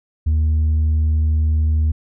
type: tone with tanh clipping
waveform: triangle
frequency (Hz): 77.78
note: D#2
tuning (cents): 0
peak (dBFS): -14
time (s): 0.26-1.92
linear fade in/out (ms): 10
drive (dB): 7
effects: none